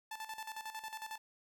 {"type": "tone with tremolo", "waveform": "sawtooth", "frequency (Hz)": 878, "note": "A5", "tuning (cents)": -4, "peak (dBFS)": -37, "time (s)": [0.11, 1.18], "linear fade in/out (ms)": 5, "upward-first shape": "square", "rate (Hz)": 11, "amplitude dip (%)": 70, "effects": []}